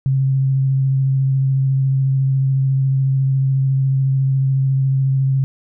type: tone with vibrato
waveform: sine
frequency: 134.3 Hz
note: C3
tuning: 46 cents sharp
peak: -13 dBFS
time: 0.06-5.44 s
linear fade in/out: 0 ms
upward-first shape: triangle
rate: 14 Hz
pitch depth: 17 cents each way
effects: none